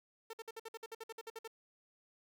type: tone bursts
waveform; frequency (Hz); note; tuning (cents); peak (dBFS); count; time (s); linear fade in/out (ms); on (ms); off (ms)
sawtooth; 450; A4; +39; -40; 14; 0.3-1.477; 5; 33; 55
effects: none